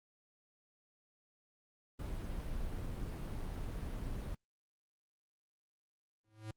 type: noise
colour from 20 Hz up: brown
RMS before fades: -40 dBFS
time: 1.99-4.35 s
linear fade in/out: 5 ms
type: tone with exponential growth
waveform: square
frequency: 108.6 Hz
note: A2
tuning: 22 cents flat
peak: -39 dBFS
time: 6.24-6.51 s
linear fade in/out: 5 ms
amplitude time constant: 57 ms
effects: Opus 32 kbps